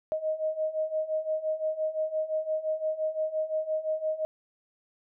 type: beating tone pair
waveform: sine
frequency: 622.3 / 628.1 Hz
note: D#5 / D#5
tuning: 0 / +16 cents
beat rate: 5.8 Hz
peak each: -32 / -29 dBFS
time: 0.12-4.25 s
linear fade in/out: 0 ms
effects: none